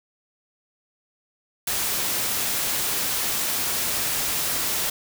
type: noise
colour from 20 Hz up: white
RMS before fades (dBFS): -25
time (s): 1.67-4.9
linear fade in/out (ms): 5
effects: none